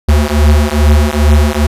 square beating tone pair, 73 / 75.4 Hz, D2 / D2, -10 / +46 cents, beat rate 2.4 Hz, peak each -10 dBFS, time 0.08-1.67 s, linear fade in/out 10 ms, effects resampled to 32000 Hz

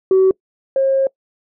sine tone pair in turn, 379.1 / 538.1 Hz, F#4 / C5, +42 / +48 cents, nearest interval tritone, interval 606 cents, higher second, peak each -7 / -11 dBFS, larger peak first, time 0.11-0.31 / 0.76-1.07 s, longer second, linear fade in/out 2 ms, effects noise-tail reverb RT60 0.1 s tail -24 dB re dry + tanh soft clip ceiling -6 dBFS

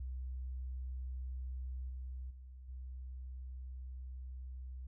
sine tone with level steps, 63.8 Hz, C2, 43 cents flat, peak -39 / -41 / -49 / -43 dBFS, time 0-4.87 s, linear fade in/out 5 ms, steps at 1.89 / 2.3 / 2.68 s, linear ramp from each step 10 ms, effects none

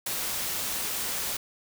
white noise, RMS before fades -31 dBFS, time 0.06-1.37 s, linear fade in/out 5 ms, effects none

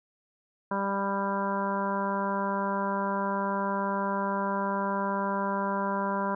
harmonic tone, 197.7 Hz, G3, 15 cents sharp, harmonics 1 / 2 / 3 / 4 / 5 / 6 / 7 / 8, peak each -32 / -37 / -34 / -41 / -30 / -42 / -38 / -41 dBFS, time 0.71-6.35 s, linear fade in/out 5 ms, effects none

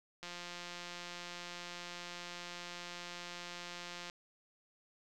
click train, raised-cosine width 0.2 ms, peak -28 dBFS, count 678, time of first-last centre 0.23-4.099 s, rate 175 Hz, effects none

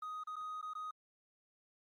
triangle tone with dropouts, 1250 Hz, D#6, 8 cents sharp, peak -38 dBFS, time 0.02-0.91 s, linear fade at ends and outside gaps 5 ms, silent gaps 0.236-0.271 / 0.358-0.364 / 0.614-0.626 / 0.735-0.751 s, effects tanh soft clip ceiling -35 dBFS + Opus 32 kbps

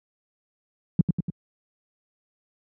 sine tone with echo, 170 Hz, F3, 46 cents flat, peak -12 dBFS, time 0.99-1.01 s, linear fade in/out 2 ms, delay 97 ms, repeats 3, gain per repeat -4 dB, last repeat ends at 1.301 s, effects high-pass 60 Hz 12 dB/octave

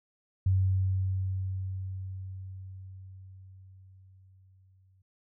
sine tone with exponential decay, 94.6 Hz, F#2, 39 cents sharp, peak -21 dBFS, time 0.46-5.02 s, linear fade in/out 5 ms, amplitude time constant 990 ms, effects none

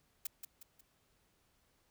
blue noise with echo, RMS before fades -38 dBFS, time 0.25-0.27 s, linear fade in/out 5 ms, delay 180 ms, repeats 3, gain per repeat -7 dB, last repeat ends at 0.81 s, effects pink hiss -74 dBFS RMS until 1.9 s

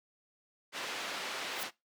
white low-pass noise, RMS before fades -39 dBFS, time 0.72-1.71 s, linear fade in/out 50 ms, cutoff 3400 Hz, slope 12 dB/octave
blue noise with exponential growth, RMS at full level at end -36 dBFS, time 1.49-1.63 s, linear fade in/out 0 ms, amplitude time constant 30 ms
effects noise-tail reverb RT60 0.2 s tail -20 dB re dry + high-pass 300 Hz 12 dB/octave

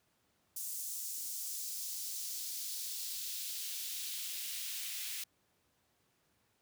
white noise with high-pass filter sweep, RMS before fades -41 dBFS, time 0.56-5.24 s, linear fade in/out 5 ms, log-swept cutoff 7300 to 2500 Hz, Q 1.3, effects pink hiss -75 dBFS RMS until 6.61 s + high-pass 80 Hz 12 dB/octave

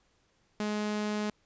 sawtooth tone, 210.4 Hz, G#3, 23 cents sharp, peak -26 dBFS, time 0.6-1.3 s, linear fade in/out 2 ms, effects pink hiss -70 dBFS RMS until 1.45 s + resampled to 16000 Hz

